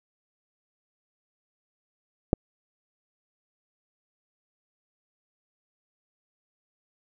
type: clicks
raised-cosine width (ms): 2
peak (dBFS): -6 / -27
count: 2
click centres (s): 2.331 / 2.337
effects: none